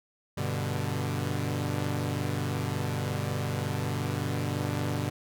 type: chord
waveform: sawtooth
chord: G major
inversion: none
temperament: equal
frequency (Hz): 98 / 123.47 / 146.83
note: G2 / B2 / D3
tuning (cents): 0 / 0 / 0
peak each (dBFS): -29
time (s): 0.37-5.1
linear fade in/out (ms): 10
effects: none